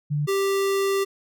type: tone pair in turn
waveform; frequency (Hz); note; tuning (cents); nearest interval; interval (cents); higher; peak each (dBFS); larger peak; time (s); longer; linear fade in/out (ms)
sine / square; 147.3 / 392.5; D3 / G4; +6 / +2; octave + perfect fourth; 1696; second; -21 / -21; neither; 0.1-0.27 / 0.27-1.05; second; 20
effects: none